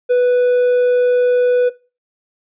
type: tone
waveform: triangle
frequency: 493.9 Hz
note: B4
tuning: in tune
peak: -8 dBFS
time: 0.09-1.7 s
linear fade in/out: 20 ms
effects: noise-tail reverb RT60 0.3 s tail -19 dB re dry + resampled to 8000 Hz